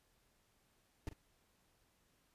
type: noise with echo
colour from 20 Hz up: brown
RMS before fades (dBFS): -41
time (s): 1.07-1.09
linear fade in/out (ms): 0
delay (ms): 42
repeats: 1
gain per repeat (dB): -12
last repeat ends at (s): 1.132
effects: pink hiss -75 dBFS RMS until 2.34 s + resampled to 32000 Hz

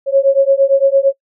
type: beating tone pair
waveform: sine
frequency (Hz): 543 / 551.8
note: C#5 / C#5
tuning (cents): -36 / -8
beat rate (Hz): 8.8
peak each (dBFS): -11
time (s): 0.06-1.13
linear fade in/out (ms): 50
effects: noise-tail reverb RT60 0.1 s tail -26 dB re dry

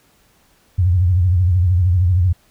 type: tone with vibrato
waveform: sine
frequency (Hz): 89.8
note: F2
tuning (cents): +49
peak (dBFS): -11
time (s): 0.78-2.33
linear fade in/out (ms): 10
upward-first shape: triangle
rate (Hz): 13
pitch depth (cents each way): 140
effects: pink hiss -56 dBFS RMS until 2.5 s

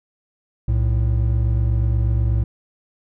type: tone pair together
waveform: triangle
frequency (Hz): 63.02 / 111.2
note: B1 / A2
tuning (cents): +36 / +19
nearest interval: minor seventh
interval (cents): 983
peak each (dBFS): -16 / -17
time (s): 0.68-2.44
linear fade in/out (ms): 5
effects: none

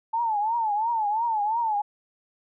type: tone with vibrato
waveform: sine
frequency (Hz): 880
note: A5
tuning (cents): 0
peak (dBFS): -22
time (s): 0.13-1.82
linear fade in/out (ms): 10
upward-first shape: triangle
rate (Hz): 2.9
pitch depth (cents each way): 150
effects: none

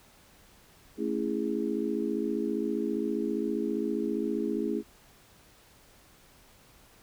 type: chord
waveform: sine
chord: A major seventh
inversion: none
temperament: just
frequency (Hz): 220 / 275 / 330 / 412.5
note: A3 / C#4 / E4 / G#4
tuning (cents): 0 / -14 / +2 / -12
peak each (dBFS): -33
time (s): 0.97-4.83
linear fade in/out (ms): 50
effects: pink hiss -58 dBFS RMS until 7.02 s

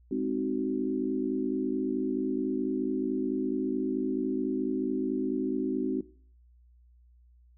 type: chord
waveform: sine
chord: Ab dominant seventh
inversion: none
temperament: equal with one note detuned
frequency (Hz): 207.7 / 261.6 / 311.1 / 375.6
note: Ab3 / C4 / Eb4 / Gb4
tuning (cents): 0 / 0 / 0 / +26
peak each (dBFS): -36 / -30 / -34 / -33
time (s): 0.11-6.01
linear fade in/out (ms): 5
effects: noise-tail reverb RT60 0.5 s tail -19 dB re dry + added 60 Hz sine -56 dBFS peak until 7.57 s

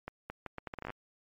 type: accelerating click train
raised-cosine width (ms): 0.5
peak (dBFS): -24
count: 13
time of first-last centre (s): 0.08-0.903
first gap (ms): 220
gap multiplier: 0.74
effects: MP3 48 kbps

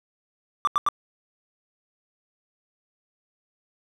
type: tone bursts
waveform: triangle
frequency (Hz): 1174.7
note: D6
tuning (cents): 0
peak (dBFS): -16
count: 3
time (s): 0.65-0.887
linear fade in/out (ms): 0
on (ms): 23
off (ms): 84
effects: none

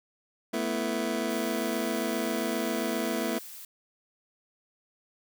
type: chord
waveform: 25% pulse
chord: A suspended second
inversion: none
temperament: just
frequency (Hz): 220 / 247.5 / 330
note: A3 / B3 / E4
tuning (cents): 0 / +4 / +2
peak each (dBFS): -29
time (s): 0.53-3.39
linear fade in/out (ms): 10
type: noise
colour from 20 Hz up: blue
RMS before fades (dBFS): -44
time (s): 1.3-3.65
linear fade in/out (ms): 2
effects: none

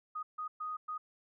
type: tone bursts at uneven times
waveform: sine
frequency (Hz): 1244.5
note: D#6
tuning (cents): 0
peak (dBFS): -36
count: 4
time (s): 0.15-0.23 / 0.38-0.48 / 0.6-0.77 / 0.88-0.98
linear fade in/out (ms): 10
effects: none

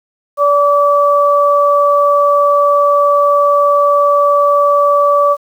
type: tone pair together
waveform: sine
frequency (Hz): 576 / 1152.8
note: D5 / D6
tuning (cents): -34 / -33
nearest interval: octave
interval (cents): 1201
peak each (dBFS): -10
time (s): 0.37-5.37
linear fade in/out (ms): 50
effects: 7-bit

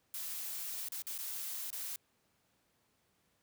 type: noise with dropouts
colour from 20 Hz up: blue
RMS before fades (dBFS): -41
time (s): 0.14-1.96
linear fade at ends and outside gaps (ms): 1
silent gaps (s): 0.886-0.92 / 1.021-1.068 / 1.179-1.187 / 1.704-1.728
effects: pink hiss -75 dBFS RMS until 3.42 s + high-pass 80 Hz 12 dB/octave

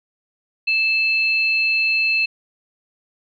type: tone pair together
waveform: sine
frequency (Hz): 2637 / 4201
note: E7 / C8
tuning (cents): 0 / +6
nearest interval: minor sixth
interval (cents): 806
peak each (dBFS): -16 / -25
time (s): 0.67-2.26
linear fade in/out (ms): 10
effects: none

